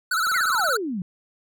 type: tone with vibrato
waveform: square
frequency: 1396.9 Hz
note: F6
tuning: in tune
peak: -21 dBFS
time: 0.11-0.77 s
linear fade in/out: 5 ms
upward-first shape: sine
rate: 17 Hz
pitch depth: 140 cents each way
type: click train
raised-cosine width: 0.5 ms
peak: -25 dBFS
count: 10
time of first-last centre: 0.27-0.689 s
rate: 21.5 Hz
type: exponential sweep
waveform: sine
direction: down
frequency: 2200 to 170 Hz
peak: -25 dBFS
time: 0.34-1.02 s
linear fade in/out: 2 ms
effects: none